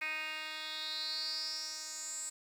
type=tone with band-pass filter sweep; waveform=10% pulse; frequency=311.1 Hz; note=D#4; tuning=in tune; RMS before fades=-40 dBFS; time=0.01-2.3 s; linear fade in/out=10 ms; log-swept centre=2400 to 7900 Hz; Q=7.3; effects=10-bit